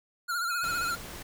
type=tone with vibrato; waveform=square; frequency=1399 Hz; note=F6; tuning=3 cents sharp; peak=-29 dBFS; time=0.28-0.96 s; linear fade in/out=20 ms; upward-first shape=sine; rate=15 Hz; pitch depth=64 cents each way
type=tone; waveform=triangle; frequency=2521 Hz; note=D#7; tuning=22 cents sharp; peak=-39 dBFS; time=0.5-0.9 s; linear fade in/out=5 ms
type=noise; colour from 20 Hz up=pink; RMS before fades=-42 dBFS; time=0.63-1.23 s; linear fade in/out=10 ms
effects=none